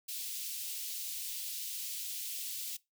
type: high-pass noise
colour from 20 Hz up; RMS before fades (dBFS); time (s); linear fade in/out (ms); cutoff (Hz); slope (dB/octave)
white; -40; 0.08-2.77; 10; 2800; 24
effects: noise-tail reverb RT60 0.2 s tail -21 dB re dry